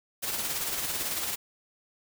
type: noise with tremolo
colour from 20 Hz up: white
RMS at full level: -30 dBFS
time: 0.22-1.36 s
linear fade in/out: 20 ms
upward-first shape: sine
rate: 18 Hz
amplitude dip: 40%
effects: none